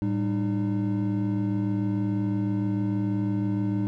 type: tone cluster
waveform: triangle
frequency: 109.9 / 197.2 / 303.4 Hz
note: A2 / G3 / D#4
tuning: -2 / +11 / -44 cents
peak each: -26 dBFS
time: 0.02-3.87 s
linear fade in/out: 0 ms
effects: none